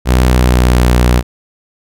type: tone with pitch glide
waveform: sawtooth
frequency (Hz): 62.6 to 61.06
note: B1 to B1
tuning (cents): +24 to -19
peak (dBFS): -3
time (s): 0.05-1.23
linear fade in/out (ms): 50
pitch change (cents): -43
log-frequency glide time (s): 0.23-0.83
effects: none